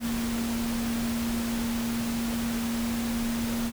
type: tone in noise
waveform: sine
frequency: 232.7 Hz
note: A#3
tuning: 3 cents flat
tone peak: -27 dBFS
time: 0-3.72 s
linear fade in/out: 50 ms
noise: pink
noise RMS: -35 dBFS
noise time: 0-3.72 s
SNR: +5 dB
effects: none

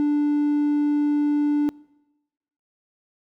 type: tone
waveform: triangle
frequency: 293.7 Hz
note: D4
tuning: in tune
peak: -15 dBFS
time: 0-1.69 s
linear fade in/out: 0 ms
effects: noise-tail reverb RT60 1.0 s tail -25 dB re dry + tanh soft clip ceiling -12 dBFS

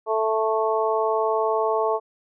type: harmonic tone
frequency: 220 Hz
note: A3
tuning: in tune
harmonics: 2 / 3 / 4 / 5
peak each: -23 / -25 / -26 / -27 dBFS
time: 0.06-2 s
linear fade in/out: 50 ms
effects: none

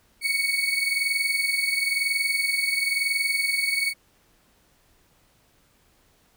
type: tone pair together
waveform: 35% pulse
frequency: 2217 / 2238 Hz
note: C#7 / C#7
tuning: 0 / +16 cents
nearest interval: unison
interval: 16 cents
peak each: -23 / -24 dBFS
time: 0.21-3.94 s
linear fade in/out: 50 ms
effects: pink hiss -62 dBFS RMS until 6.36 s

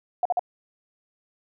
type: tone bursts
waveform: sine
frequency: 716 Hz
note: F5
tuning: 43 cents sharp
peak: -19 dBFS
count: 3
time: 0.23-0.394 s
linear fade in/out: 2 ms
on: 24 ms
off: 46 ms
effects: none

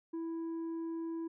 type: tone with tanh clipping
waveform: sine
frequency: 329.6 Hz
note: E4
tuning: in tune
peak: -37 dBFS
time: 0.13-1.28 s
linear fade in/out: 10 ms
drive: 4 dB
effects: none

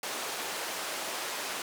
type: band-pass noise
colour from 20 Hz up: pink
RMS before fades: -36 dBFS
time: 0.03-1.62 s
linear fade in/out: 2 ms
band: 490 to 12000 Hz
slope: 12 dB/octave
effects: none

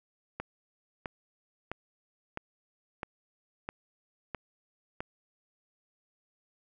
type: click train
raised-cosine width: 0.5 ms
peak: -20 dBFS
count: 8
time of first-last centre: 0.4-5.005 s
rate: 1.52 Hz
effects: none

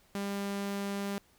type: tone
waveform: sawtooth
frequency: 199.7 Hz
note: G3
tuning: 32 cents sharp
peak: -29 dBFS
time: 0.15-1.18 s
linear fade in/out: 0 ms
effects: pink hiss -65 dBFS RMS until 1.38 s

